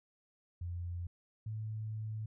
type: tone pair in turn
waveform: sine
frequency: 87.31 / 108.84 Hz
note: F2 / A2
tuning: 0 / -18 cents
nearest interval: major third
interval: 382 cents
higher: second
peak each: -37 / -37 dBFS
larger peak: neither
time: 0.61-1.07 / 1.46-2.26 s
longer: second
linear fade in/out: 5 ms
effects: none